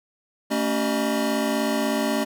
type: tone cluster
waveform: square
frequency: 223.5 / 279.8 / 381.8 / 607 / 961 Hz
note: A3 / C#4 / G4 / D#5 / B5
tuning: +27 / +16 / -46 / -43 / -48 cents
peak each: -27 / -27 / -32 / -28 / -35 dBFS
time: 0.5-2.25 s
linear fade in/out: 20 ms
effects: none